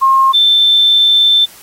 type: tone pair in turn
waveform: sine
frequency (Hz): 1070 / 3547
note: C6 / A7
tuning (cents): +38 / +13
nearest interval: octave + major sixth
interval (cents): 2075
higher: second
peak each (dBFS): -6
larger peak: neither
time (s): 0.01-0.33 / 0.33-1.46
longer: second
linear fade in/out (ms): 20
effects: white hiss -39 dBFS RMS until 1.62 s + AAC 48 kbps